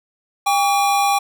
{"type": "tone pair together", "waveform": "square", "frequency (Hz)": [802.9, 1138], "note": ["G5", "C#6"], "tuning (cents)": [41, 45], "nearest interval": "tritone", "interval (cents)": 604, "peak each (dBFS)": [-16, -22], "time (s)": [0.46, 1.19], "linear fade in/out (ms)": 10, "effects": []}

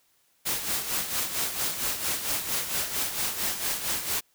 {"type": "noise with tremolo", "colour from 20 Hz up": "white", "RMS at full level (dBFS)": -27, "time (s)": [0.45, 4.21], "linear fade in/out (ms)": 20, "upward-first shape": "sine", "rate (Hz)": 4.4, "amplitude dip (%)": 60, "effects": ["white hiss -67 dBFS RMS until 4.34 s"]}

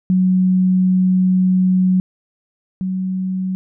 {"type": "tone pair in turn", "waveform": "sine", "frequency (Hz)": [185, 186.93], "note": ["F#3", "F#3"], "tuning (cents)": [0, 18], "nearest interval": "unison", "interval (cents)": 18, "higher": "second", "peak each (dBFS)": [-11, -18], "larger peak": "first", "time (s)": [[0.1, 2], [2.81, 3.55]], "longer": "first", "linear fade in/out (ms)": 0, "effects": []}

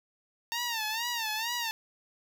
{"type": "tone with vibrato", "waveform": "10% pulse", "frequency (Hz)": 910, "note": "A#5", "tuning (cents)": -42, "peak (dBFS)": -22, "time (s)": [0.52, 1.71], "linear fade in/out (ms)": 0, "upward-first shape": "sine", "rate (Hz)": 2.2, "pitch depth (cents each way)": 110, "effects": []}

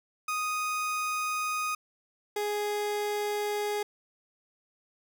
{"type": "tone pair in turn", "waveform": "30% pulse", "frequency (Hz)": [1244.5, 415.3], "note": ["D#6", "G#4"], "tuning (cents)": [0, 0], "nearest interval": "octave + perfect fifth", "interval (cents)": 1900, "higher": "first", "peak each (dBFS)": -26, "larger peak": "neither", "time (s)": [[0.28, 1.75], [2.36, 3.83]], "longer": "neither", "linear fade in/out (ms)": 5, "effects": []}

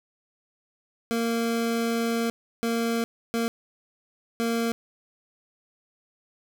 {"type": "tone bursts at uneven times", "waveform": "25% pulse", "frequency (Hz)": 231, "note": "A#3", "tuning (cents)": -16, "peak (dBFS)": -20, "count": 4, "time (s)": [[1.11, 2.3], [2.63, 3.04], [3.34, 3.48], [4.4, 4.72]], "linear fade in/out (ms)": 0, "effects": []}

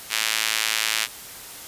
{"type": "tone with high-pass filter", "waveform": "sawtooth", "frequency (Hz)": 110, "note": "A2", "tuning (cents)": 0, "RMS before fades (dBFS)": -24, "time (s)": [0.09, 1.08], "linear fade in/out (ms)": 50, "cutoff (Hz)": 2400, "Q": 1, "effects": ["white hiss -39 dBFS RMS until 1.67 s", "resampled to 32000 Hz"]}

